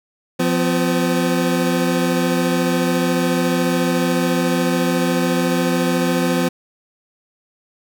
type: tone pair together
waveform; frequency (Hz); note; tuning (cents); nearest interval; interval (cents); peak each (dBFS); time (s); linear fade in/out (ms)
25% pulse; 174.61 / 254.9; F3 / C4; 0 / -45; perfect fifth; 655; -15; 0.39-6.49; 10
effects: none